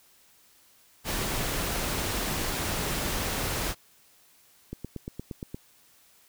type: noise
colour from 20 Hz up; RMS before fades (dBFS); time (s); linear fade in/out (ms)
pink; -30; 1.04-3.75; 50
type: click train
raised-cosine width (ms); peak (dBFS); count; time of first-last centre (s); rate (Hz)
3; -22; 8; 4.73-5.545; 8.59
effects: white hiss -60 dBFS RMS until 6.28 s